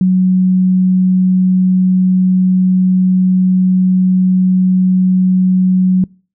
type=tone; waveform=sine; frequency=185 Hz; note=F#3; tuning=in tune; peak=-7 dBFS; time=0.01-6.04 s; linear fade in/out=2 ms; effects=noise-tail reverb RT60 0.4 s tail -26 dB re dry